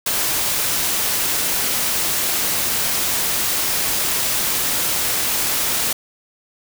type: noise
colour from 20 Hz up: white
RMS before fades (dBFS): -20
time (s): 0.06-5.93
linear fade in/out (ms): 5
effects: none